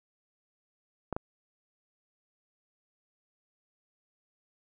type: clicks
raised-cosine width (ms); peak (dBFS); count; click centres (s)
1; -18; 2; 1.127 / 1.165
effects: none

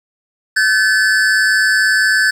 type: tone pair together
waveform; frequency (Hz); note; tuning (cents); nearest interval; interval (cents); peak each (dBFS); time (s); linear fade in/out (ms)
square; 1527 / 1731; G6 / A6; -46 / -29; major second; 217; -14; 0.56-2.31; 10
effects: low-pass 8000 Hz 12 dB/octave + 7-bit

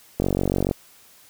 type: click train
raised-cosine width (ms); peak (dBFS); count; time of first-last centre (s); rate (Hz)
2; -8; 25; 0.2-0.712; 46.9
effects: white hiss -52 dBFS RMS until 1.29 s

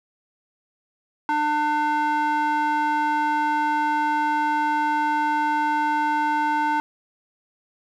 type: tone with band-pass filter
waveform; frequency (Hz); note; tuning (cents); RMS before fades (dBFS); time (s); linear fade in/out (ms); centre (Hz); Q
square; 300; D4; +37; -22; 1.29-6.8; 0; 1100; 6.2
effects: none

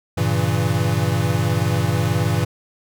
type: chord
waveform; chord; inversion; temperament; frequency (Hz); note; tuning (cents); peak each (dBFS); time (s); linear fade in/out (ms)
square; G diminished seventh; none; equal; 98 / 116.54 / 138.59 / 164.81; G2 / Bb2 / Db3 / Fb3; 0 / 0 / 0 / 0; -23 / -22 / -26 / -24; 0.17-2.45; 10
effects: none

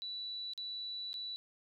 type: tone with dropouts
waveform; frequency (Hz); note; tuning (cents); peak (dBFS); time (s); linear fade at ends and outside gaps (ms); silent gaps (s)
sine; 3951; B7; 0; -39; 0.02-1.36; 0; 0.535-0.577 / 1.131-1.141
effects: none

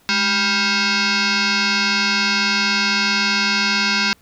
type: tone with frequency modulation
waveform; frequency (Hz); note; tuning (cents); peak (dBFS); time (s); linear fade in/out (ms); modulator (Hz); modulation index
sine; 1396.9; F6; 0; -15; 0.09-4.13; 0; 594; 6.7
effects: pink hiss -55 dBFS RMS until 4.21 s

